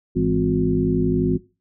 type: harmonic tone with a mistuned harmonic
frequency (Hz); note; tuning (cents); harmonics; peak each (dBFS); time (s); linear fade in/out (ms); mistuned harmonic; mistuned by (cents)
51.4; G#1; -17; 1 / 2 / 3 / 4 / 5 / 7; -28 / -28 / -23 / -27 / -22 / -22; 0.15-1.38; 20; 3; +110
effects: noise-tail reverb RT60 0.3 s tail -19 dB re dry